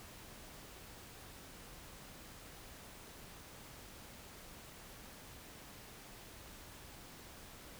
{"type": "silence", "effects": ["pink hiss -54 dBFS RMS until 7.79 s"]}